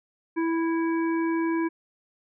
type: harmonic tone with a mistuned harmonic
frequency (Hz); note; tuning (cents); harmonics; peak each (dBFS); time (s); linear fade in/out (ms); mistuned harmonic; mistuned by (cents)
329.6; E4; 0; 1 / 3 / 5 / 7; -23 / -33 / -37 / -40; 0.36-1.69; 20; 7; -20
effects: none